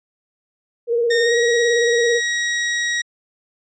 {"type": "tone with vibrato", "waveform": "sine", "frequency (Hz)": 470, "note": "A#4", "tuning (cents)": 14, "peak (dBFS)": -15, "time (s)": [0.87, 2.21], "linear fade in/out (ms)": 50, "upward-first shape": "square", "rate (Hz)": 18, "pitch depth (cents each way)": 32}
{"type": "tone with pitch glide", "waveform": "sawtooth", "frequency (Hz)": [1838, 1900.6], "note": ["A#6", "A#6"], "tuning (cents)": [-25, 33], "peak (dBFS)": -15, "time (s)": [1.1, 3.02], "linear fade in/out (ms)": 10, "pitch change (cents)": 58, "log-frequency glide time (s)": [1.22, 1.35]}
{"effects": ["resampled to 16000 Hz"]}